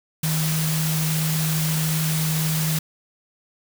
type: tone in noise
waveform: sine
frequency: 157.6 Hz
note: D#3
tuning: 23 cents sharp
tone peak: -21 dBFS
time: 0.23-2.79 s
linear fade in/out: 5 ms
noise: white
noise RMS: -27 dBFS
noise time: 0.23-2.79 s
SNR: +3 dB
effects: none